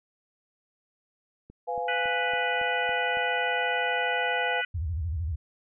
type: click train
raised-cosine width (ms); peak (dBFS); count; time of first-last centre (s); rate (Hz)
3; -34; 7; 1.5-3.171; 3.59
type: chord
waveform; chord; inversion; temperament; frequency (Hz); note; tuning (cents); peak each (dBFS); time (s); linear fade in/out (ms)
sine; F diminished; second; equal with one note detuned; 500.8 / 698.5 / 830.6; Cb5 / F5 / Ab5; +24 / 0 / 0; -32 / -32 / -32; 1.67-4.62; 20
type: harmonic tone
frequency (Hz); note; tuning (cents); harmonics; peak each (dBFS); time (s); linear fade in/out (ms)
493.9; B4; 0; 3 / 4 / 5 / 6; -30 / -32 / -34 / -36; 1.88-4.65; 5
type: tone with vibrato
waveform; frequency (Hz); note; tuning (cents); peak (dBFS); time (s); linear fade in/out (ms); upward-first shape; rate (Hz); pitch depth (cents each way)
sine; 81; E2; -30; -27; 4.74-5.36; 10; square; 13; 170
effects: none